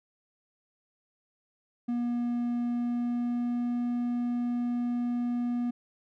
triangle tone with pitch glide, 240 to 241.7 Hz, B3 to B3, -49 to -37 cents, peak -25 dBFS, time 1.88-5.71 s, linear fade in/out 10 ms, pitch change +12 cents, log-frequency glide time 2.63-3.83 s, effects none

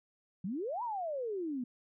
sine exponential two-way sweep, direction up then down, 170 to 1000 to 236.4 Hz, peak -34 dBFS, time 0.44-1.64 s, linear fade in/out 5 ms, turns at 0.83 s, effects none

